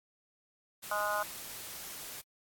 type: noise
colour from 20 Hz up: white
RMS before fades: -44 dBFS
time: 0.82-2.22 s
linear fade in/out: 20 ms
type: harmonic tone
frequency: 207.7 Hz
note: G#3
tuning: in tune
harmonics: 3 / 4 / 5 / 6 / 7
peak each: -36 / -38 / -37 / -36 / -36 dBFS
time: 0.91-1.23 s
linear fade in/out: 5 ms
effects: AAC 64 kbps